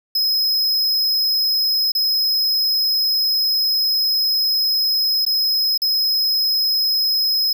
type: tone with dropouts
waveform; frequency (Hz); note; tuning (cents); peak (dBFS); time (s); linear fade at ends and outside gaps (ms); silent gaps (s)
square; 5110; D#8; +45; -16; 0.15-7.53; 5; 1.92-1.95 / 5.252-5.264 / 5.777-5.818
effects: none